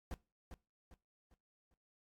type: noise with echo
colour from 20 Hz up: brown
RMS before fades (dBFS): -42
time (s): 0.11-0.14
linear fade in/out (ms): 0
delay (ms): 400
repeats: 4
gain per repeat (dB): -8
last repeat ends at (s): 1.74
effects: noise-tail reverb RT60 0.3 s tail -22 dB re dry + AAC 64 kbps